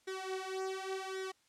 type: tone with flanger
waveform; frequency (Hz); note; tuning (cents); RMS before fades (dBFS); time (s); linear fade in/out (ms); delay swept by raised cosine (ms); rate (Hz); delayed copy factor
sawtooth; 380; F#4; +46; -40; 0.07-1.32; 10; 0.53 to 5.13; 0.89; +0.85
effects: white hiss -71 dBFS RMS until 1.48 s + low-pass 8000 Hz 12 dB/octave